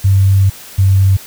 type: tone pair in turn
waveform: sine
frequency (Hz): 97.1 / 96.37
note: G2 / G2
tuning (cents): -16 / -29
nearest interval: unison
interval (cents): 13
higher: first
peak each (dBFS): -6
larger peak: neither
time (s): 0.04-0.5 / 0.78-1.17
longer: first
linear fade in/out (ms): 10
effects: white hiss -34 dBFS RMS until 1.26 s